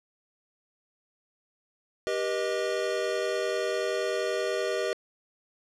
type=chord; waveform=square; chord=G augmented; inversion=none; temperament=equal with one note detuned; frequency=392 / 482.3 / 622.3 Hz; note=G4 / B4 / D#5; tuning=0 / -41 / 0 cents; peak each=-32 dBFS; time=2.07-4.93 s; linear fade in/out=0 ms; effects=low-pass 7000 Hz 12 dB/octave